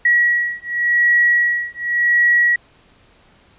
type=beating tone pair; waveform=sine; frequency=1918 / 1918.89 Hz; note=A#6 / A#6; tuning=+49 / +50 cents; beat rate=0.89 Hz; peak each=-16 / -16 dBFS; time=0.05-2.56 s; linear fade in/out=5 ms; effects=pink hiss -52 dBFS RMS until 3.58 s + resampled to 8000 Hz